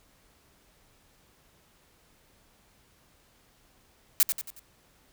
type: noise with echo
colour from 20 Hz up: blue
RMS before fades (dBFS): -20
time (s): 4.2-4.23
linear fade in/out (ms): 0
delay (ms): 91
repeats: 4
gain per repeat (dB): -7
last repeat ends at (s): 4.594
effects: pink hiss -63 dBFS RMS until 5.12 s